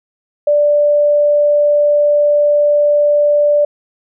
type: tone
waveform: sine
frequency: 587.3 Hz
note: D5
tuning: in tune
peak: -8 dBFS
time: 0.47-3.65 s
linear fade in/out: 5 ms
effects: none